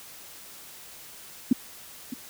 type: tone with echo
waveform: sine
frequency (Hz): 251.4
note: B3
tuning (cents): +31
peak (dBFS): -14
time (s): 1.51-1.53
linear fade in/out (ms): 5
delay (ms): 610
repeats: 1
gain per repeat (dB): -15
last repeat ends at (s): 2.14
effects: white hiss -46 dBFS RMS until 2.29 s